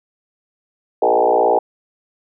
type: tone with frequency modulation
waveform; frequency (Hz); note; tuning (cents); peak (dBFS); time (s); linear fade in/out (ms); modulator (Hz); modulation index
sine; 622.3; D#5; 0; -11; 1.02-1.59; 5; 58.5; 4.1
effects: none